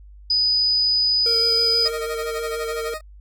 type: tone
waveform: sine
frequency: 4978 Hz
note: D#8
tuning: in tune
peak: -16 dBFS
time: 0.3-1.88 s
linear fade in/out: 5 ms
type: tone with vibrato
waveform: square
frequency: 459.6 Hz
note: A#4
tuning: 25 cents flat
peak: -26 dBFS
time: 1.26-2.94 s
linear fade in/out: 2 ms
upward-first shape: square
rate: 6.2 Hz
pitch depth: 13 cents each way
type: tone with tremolo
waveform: 20% pulse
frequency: 623 Hz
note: D#5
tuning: 2 cents sharp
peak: -22 dBFS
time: 1.85-3.01 s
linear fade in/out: 5 ms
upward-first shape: sine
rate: 12 Hz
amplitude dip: 90%
effects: added 50 Hz sine -41 dBFS peak until 3.2 s